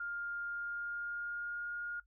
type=tone with pitch glide; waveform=sine; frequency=1406 to 1424 Hz; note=F6 to F6; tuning=+11 to +33 cents; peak=-37 dBFS; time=0-2 s; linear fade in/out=5 ms; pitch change=+22 cents; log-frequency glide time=0.43-1.71 s; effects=noise-tail reverb RT60 0.1 s tail -21 dB re dry + added 50 Hz sine -67 dBFS peak until 2.06 s